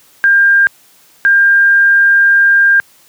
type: tone pair in turn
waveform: sine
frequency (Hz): 1600 / 1600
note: G6 / G6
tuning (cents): +35 / +35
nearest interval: unison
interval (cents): 0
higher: neither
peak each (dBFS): -5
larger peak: neither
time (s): 0.24-0.67 / 1.25-2.8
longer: second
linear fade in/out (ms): 0
effects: white hiss -47 dBFS RMS until 3.08 s + high-pass 80 Hz 12 dB/octave